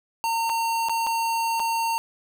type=tone with dropouts; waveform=square; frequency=914 Hz; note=A#5; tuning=34 cents flat; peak=-23 dBFS; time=0.24-1.98 s; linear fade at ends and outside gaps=0 ms; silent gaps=0.494-0.498 / 0.886-0.895 / 1.066-1.07 / 1.596-1.601 s; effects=none